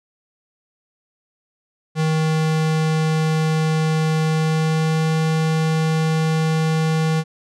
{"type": "tone with pitch glide", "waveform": "square", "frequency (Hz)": [157.8, 158.99], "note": ["D#3", "D#3"], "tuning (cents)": [25, 38], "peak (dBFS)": -17, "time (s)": [1.95, 7.24], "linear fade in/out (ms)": 50, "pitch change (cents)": 13, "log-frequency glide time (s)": [4.25, 5.1], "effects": ["low-pass 8000 Hz 12 dB/octave"]}